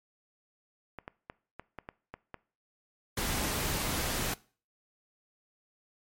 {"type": "clicks", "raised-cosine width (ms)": 0.5, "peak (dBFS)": -25, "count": 8, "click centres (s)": [0.987, 1.079, 1.299, 1.596, 1.787, 1.889, 2.14, 2.343]}
{"type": "noise", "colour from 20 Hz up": "pink", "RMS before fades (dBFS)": -32, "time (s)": [3.17, 4.34], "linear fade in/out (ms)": 5}
{"effects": ["noise-tail reverb RT60 0.4 s tail -21 dB re dry", "MP3 64 kbps"]}